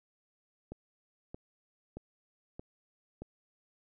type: click train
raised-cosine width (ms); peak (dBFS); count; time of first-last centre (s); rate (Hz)
2; -29; 5; 0.72-3.22; 1.6
effects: none